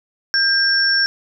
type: tone pair together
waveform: sine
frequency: 1598 / 5445 Hz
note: G6 / F8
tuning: +33 / -45 cents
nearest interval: octave + major sixth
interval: 2122 cents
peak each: -16 dBFS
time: 0.34-1.06 s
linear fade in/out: 0 ms
effects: none